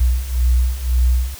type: beating tone pair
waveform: sine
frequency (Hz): 60.4 / 62.3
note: B1 / B1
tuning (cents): -38 / +16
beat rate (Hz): 1.9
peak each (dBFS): -18 / -15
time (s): 0-1.35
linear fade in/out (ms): 10
effects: white hiss -37 dBFS RMS until 1.39 s